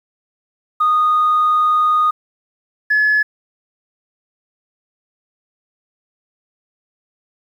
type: tone pair in turn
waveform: sine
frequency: 1235 / 1708.7 Hz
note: D#6 / G#6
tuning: -13 / +49 cents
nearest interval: tritone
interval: 562 cents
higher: second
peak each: -10 dBFS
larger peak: neither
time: 0.8-2.11 / 2.9-3.23 s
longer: first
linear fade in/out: 10 ms
effects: tanh soft clip ceiling -8 dBFS + 8-bit